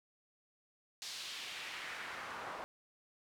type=noise with band-pass filter sweep; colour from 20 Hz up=pink; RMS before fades=-45 dBFS; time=1.02-2.64 s; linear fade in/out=0 ms; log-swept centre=4900 to 900 Hz; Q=1.5; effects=none